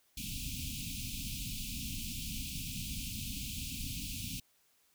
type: band-stop noise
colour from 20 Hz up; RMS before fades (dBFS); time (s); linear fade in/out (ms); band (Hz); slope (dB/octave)
pink; -40; 0.17-4.4; 5; 280 to 2400; 96
effects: white hiss -71 dBFS RMS until 4.94 s